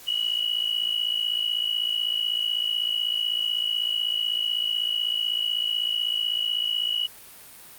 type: tone pair together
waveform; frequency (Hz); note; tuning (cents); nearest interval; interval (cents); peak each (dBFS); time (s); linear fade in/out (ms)
sine; 2898 / 2954; F#7 / F#7; -37 / -3; unison; 34; -26; 0.07-7.07; 10
effects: white hiss -46 dBFS RMS until 7.78 s + Opus 48 kbps